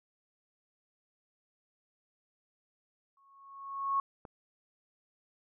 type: tone with exponential growth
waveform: sine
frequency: 1100 Hz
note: C#6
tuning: 14 cents flat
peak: -25 dBFS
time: 3.17-4 s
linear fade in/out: 2 ms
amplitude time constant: 180 ms
type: click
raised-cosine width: 1 ms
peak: -32 dBFS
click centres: 4.252 s
effects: none